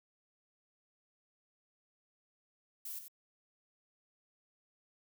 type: noise with echo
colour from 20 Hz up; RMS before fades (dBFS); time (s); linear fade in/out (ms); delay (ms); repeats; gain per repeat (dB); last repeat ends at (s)
violet; -43; 2.85-2.99; 5; 92; 1; -8; 3.082
effects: none